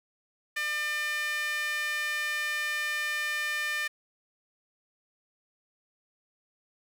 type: tone with high-pass filter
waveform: sawtooth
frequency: 600 Hz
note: D5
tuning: 37 cents sharp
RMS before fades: -31 dBFS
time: 0.56-3.88 s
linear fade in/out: 10 ms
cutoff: 1900 Hz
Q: 4.1
effects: none